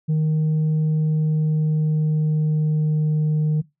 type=tone with pitch glide; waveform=sine; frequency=155.56 to 153.42 Hz; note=D#3 to D#3; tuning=0 to -24 cents; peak=-14 dBFS; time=0.08-3.62 s; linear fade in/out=20 ms; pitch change=-24 cents; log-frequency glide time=0.79-3.13 s; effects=noise-tail reverb RT60 0.2 s tail -20 dB re dry + tanh soft clip ceiling -16 dBFS